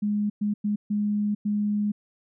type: tone bursts at uneven times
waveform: sine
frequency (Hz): 207.7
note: G#3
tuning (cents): 0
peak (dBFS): -22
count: 5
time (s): 0.02-0.3 / 0.41-0.54 / 0.64-0.76 / 0.9-1.35 / 1.45-1.92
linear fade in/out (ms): 10
effects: none